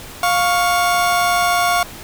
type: tone pair together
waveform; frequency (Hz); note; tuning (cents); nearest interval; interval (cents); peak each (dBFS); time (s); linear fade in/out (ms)
30% pulse; 703.3 / 1108.7; F5 / C#6; +12 / 0; minor sixth; 788; -13 / -16; 0.23-1.83; 2
effects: pink hiss -35 dBFS RMS until 2.03 s